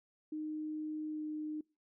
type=tone with pitch glide; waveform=sine; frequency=307.9 to 305.9 Hz; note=D#4 to D#4; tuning=-18 to -29 cents; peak=-37 dBFS; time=0.32-1.61 s; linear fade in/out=5 ms; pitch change=-11 cents; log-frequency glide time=1.09-1.23 s; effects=noise-tail reverb RT60 0.3 s tail -25 dB re dry